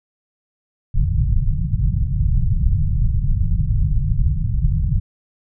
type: low-pass noise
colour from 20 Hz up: pink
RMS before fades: -17 dBFS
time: 0.94-5 s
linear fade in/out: 10 ms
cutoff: 160 Hz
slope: 48 dB/octave
effects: none